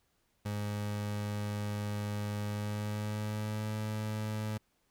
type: tone with pitch glide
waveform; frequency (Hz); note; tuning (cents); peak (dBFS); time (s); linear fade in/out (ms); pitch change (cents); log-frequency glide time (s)
30% pulse; 103.83 to 107.55; G#2 to A2; 0 to -39; -31; 0.45-4.58; 10; +61; 2.46-3.73
effects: pink hiss -75 dBFS RMS until 4.9 s